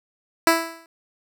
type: tone with exponential decay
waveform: 10% pulse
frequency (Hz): 330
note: E4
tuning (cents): +2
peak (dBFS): -3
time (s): 0.47-0.86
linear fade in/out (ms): 1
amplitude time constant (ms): 84
effects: none